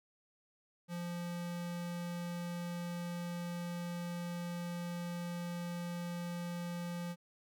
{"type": "tone", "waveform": "square", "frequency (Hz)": 173.7, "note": "F3", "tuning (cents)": -9, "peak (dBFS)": -39, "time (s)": [0.88, 7.16], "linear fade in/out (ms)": 50, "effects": []}